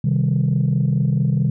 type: chord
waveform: sine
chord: C minor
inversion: none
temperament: equal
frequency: 130.81 / 155.56 / 196 Hz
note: C3 / Eb3 / G3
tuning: 0 / 0 / 0 cents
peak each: -17 / -18 / -21 dBFS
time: 0.04-1.5 s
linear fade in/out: 5 ms
effects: tanh soft clip ceiling -10 dBFS